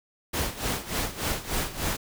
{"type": "noise with tremolo", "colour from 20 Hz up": "pink", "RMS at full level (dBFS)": -27, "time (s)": [0.33, 1.97], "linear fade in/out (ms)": 10, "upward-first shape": "sine", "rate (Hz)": 3.4, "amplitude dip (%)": 80, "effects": []}